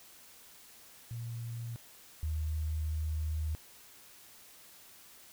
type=tone pair in turn; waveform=sine; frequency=116.54 / 77.78 Hz; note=A#2 / D#2; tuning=0 / 0 cents; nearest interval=perfect fifth; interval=700 cents; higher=first; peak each=-37 / -31 dBFS; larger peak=second; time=1.11-1.76 / 2.23-3.55 s; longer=second; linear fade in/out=0 ms; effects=white hiss -56 dBFS RMS until 5.32 s